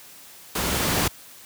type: noise with level ramp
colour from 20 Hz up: pink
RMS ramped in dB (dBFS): -25 to -21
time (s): 0.55-1.08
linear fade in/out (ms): 5
effects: white hiss -46 dBFS RMS until 1.45 s + high-pass 60 Hz 12 dB/octave